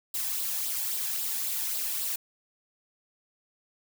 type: noise with flanger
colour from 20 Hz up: blue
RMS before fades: -31 dBFS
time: 0.14-2.16 s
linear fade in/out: 5 ms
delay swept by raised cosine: 0.23 to 1.23 ms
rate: 3.7 Hz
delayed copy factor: +0.5
effects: none